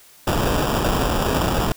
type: noise with sample-and-hold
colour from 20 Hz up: pink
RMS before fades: -20 dBFS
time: 0.27-1.72 s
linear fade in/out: 2 ms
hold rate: 2100 Hz
effects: white hiss -49 dBFS RMS until 1.76 s